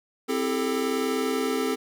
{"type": "chord", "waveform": "square", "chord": "A minor seventh", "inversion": "first", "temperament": "equal with one note detuned", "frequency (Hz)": [261.6, 329.6, 399.3, 440], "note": ["C4", "E4", "G4", "A4"], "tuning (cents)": [0, 0, 32, 0], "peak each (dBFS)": [-29, -35, -31, -29], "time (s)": [0.28, 1.76], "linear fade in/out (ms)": 20, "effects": ["10-bit"]}